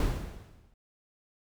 brown noise with exponential decay, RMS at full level -25 dBFS, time 0-0.74 s, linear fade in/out 2 ms, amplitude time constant 160 ms, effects none

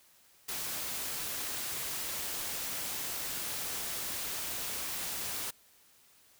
white noise, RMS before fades -37 dBFS, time 0.48-5.51 s, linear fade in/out 10 ms, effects white hiss -63 dBFS RMS until 6.39 s

